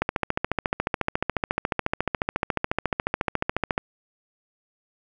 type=click train; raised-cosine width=0.5 ms; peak=-7 dBFS; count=54; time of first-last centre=0.02-3.779 s; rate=14.1 Hz; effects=none